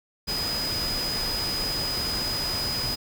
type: tone in noise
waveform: sine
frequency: 4978 Hz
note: D#8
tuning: in tune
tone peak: -27 dBFS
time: 0.27-2.96 s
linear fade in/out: 20 ms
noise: pink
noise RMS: -32 dBFS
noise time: 0.27-2.96 s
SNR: +2 dB
effects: none